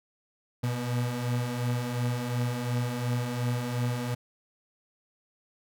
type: beating tone pair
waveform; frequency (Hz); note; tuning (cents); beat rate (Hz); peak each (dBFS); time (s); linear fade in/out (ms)
35% pulse; 120 / 122.8; B2 / B2; -49 / -9; 2.8; -32 / -27; 0.63-4.15; 10
effects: none